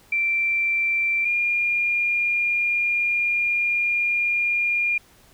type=tone pair in turn; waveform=sine; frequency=2349 / 2412 Hz; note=D7 / D7; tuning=0 / +46 cents; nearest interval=unison; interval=46 cents; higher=second; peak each=-19 dBFS; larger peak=neither; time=0.12-1.25 / 1.25-4.98 s; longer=second; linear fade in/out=5 ms; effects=pink hiss -54 dBFS RMS until 5.33 s